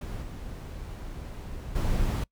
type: noise with level steps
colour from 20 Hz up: brown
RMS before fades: -35 / -38 / -27 dBFS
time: 0.01-2.24 s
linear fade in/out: 5 ms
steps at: 0.22 / 1.75 s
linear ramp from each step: 10 ms
effects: noise-tail reverb RT60 0.1 s tail -24 dB re dry